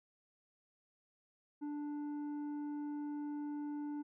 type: tone with tanh clipping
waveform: triangle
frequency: 293.7 Hz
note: D4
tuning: in tune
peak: -40 dBFS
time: 1.61-4.03 s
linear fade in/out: 20 ms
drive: 11 dB
effects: none